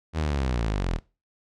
sawtooth linear sweep, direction down, 82 to 37.54 Hz, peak -20 dBFS, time 0.13-1 s, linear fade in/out 50 ms, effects noise-tail reverb RT60 0.3 s tail -21 dB re dry + low-pass 6000 Hz 12 dB/octave

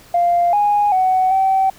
sine tone with pitch steps, 696 / 825 / 748 / 768 Hz, F5 / G#5 / F#5 / G5, -6 / -12 / +19 / -36 cents, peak -11 dBFS, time 0.14-1.7 s, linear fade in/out 5 ms, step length 390 ms, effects tanh soft clip ceiling -7 dBFS + pink hiss -45 dBFS RMS until 1.78 s

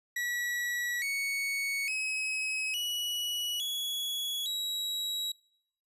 40% pulse tone with pitch steps, 1934 / 2222 / 2552 / 2931 / 3367 / 3868 Hz, B6 / C#7 / D#7 / F#7 / G#7 / B7, -37 / +4 / +43 / -17 / +23 / -37 cents, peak -30 dBFS, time 0.16-5.32 s, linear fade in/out 5 ms, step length 860 ms, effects noise-tail reverb RT60 0.7 s tail -23 dB re dry + resampled to 32000 Hz

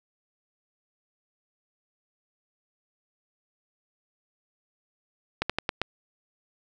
slowing click train, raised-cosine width 0.3 ms, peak -9 dBFS, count 5, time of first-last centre 5.42-5.816 s, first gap 76 ms, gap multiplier 1.18, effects none

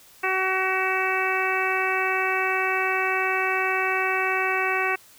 harmonic tone, 377.4 Hz, F#4, 34 cents sharp, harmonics 1 / 2 / 3 / 4 / 5 / 6 / 7, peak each -29 / -29 / -29 / -29 / -29 / -29 / -29 dBFS, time 0.23-4.96 s, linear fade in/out 10 ms, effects white hiss -52 dBFS RMS until 5.18 s

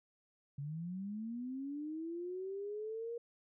sine linear sweep, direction up, 137 to 475 Hz, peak -39 dBFS, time 0.58-3.18 s, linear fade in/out 5 ms, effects none

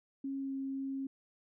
sine tone with pitch glide, 272.7 to 270.2 Hz, C#4 to C#4, -28 to -44 cents, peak -35 dBFS, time 0.24-1.07 s, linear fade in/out 5 ms, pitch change -16 cents, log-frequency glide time 0.38-0.52 s, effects none

